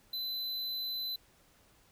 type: tone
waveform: square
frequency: 4024 Hz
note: B7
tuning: 32 cents sharp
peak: -35 dBFS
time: 0.13-1.16 s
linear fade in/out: 5 ms
effects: pink hiss -65 dBFS RMS until 1.91 s